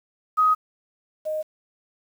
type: tone pair in turn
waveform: sine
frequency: 1257 / 619.5 Hz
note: D#6 / D#5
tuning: +17 / -8 cents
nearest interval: octave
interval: 1225 cents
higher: first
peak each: -15 / -24 dBFS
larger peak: first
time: 0.37-0.55 / 1.25-1.43 s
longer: neither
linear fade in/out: 20 ms
effects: 8-bit